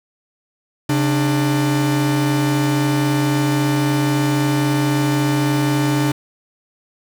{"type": "tone pair together", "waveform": "45% pulse", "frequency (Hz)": [136.92, 297.6], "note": ["C#3", "D4"], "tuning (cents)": [-21, 23], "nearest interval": "octave + minor second", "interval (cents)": 1344, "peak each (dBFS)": -18, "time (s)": [0.89, 6.12], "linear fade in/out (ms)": 5, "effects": []}